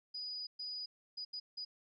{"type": "tone bursts at uneven times", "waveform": "sine", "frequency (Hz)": 4939, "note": "D#8", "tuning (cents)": -14, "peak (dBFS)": -40, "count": 5, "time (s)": [[0.14, 0.47], [0.59, 0.86], [1.17, 1.25], [1.33, 1.4], [1.57, 1.65]], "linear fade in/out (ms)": 10, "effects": []}